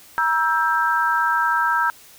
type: chord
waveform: sine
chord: E diminished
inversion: second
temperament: just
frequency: 949.3 / 1318.5 / 1582.2 Hz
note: Bb5 / E6 / G6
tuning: +31 / 0 / +16 cents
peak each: -21 dBFS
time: 0.18-1.9 s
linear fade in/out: 0 ms
effects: white hiss -47 dBFS RMS until 2.18 s